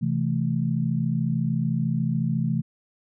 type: chord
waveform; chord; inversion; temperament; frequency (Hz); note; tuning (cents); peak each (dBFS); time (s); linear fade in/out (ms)
sine; A minor; first; equal with one note detuned; 130.81 / 164.81 / 219; C3 / E3 / A3; 0 / 0 / -8; -26 / -25 / -27; 0.01-2.62; 20
effects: none